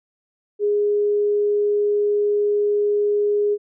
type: tone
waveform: sine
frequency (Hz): 413.3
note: G#4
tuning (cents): -8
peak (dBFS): -16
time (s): 0.59-3.58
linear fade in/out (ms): 50
effects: none